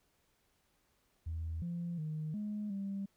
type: tone with pitch steps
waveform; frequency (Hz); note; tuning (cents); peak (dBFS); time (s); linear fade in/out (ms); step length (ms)
sine; 81.3 / 172 / 154.9 / 209.5 / 197.2; E2 / F3 / D#3 / G#3 / G3; -23 / -26 / -7 / +15 / +11; -35; 1.26-3.06; 10; 360
effects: tanh soft clip ceiling -32 dBFS + pink hiss -75 dBFS RMS until 3.16 s